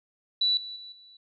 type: tone with level steps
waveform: sine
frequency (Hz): 3951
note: B7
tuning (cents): 0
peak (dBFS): -21 / -36 / -41 / -50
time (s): 0.41-1.17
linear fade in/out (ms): 5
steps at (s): 0.57 / 0.76 / 0.92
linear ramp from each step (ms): 2
effects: none